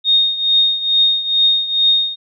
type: tone with tremolo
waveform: sine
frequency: 3700 Hz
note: A#7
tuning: 14 cents flat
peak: -8 dBFS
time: 0.04-2.16 s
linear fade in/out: 50 ms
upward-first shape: triangle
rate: 2.3 Hz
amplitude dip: 80%
effects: none